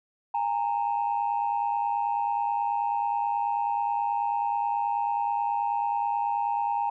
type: tone pair together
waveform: sine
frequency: 814 / 923.3 Hz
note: G#5 / A#5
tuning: -35 / -17 cents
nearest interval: major second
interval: 218 cents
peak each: -26 dBFS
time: 0.34-6.9 s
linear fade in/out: 5 ms
effects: tanh soft clip ceiling -19 dBFS